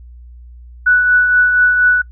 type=tone with tremolo; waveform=sine; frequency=1480 Hz; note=F#6; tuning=in tune; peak=-6 dBFS; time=0.86-2.02 s; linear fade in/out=10 ms; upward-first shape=triangle; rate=4.2 Hz; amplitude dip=45%; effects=noise-tail reverb RT60 0.1 s tail -23 dB re dry + added 60 Hz sine -34 dBFS peak until 2.11 s